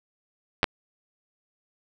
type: clicks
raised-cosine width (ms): 0.3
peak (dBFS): -4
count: 2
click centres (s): 0.631 / 0.642
effects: none